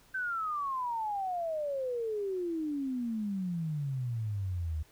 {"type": "exponential sweep", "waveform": "sine", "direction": "down", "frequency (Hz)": [1557, 74.9], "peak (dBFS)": -31, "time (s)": [0.14, 4.83], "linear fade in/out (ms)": 10, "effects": ["pink hiss -62 dBFS RMS until 4.91 s"]}